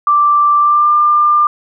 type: tone with pitch glide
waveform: sine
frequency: 1174.7 to 1195.9 Hz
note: D6 to D6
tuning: 0 to +31 cents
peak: -7 dBFS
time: 0.07-1.47 s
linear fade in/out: 2 ms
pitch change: +31 cents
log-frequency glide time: 0.59-0.91 s
effects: none